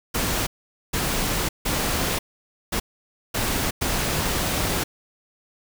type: noise bursts at uneven times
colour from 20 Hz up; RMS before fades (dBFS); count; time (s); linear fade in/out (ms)
pink; -24; 6; 0.14-0.47 / 0.93-1.49 / 1.65-2.19 / 2.72-2.8 / 3.34-3.71 / 3.81-4.84; 10
effects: none